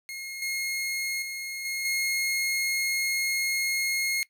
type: tone with level steps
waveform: sawtooth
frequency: 2152 Hz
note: C7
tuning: 48 cents sharp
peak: -32 / -25 / -30 / -26 / -22 dBFS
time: 0.09-4.23 s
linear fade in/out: 0 ms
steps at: 0.42 / 1.22 / 1.65 / 1.85 s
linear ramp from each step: 2 ms
effects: noise-tail reverb RT60 0.1 s tail -19 dB re dry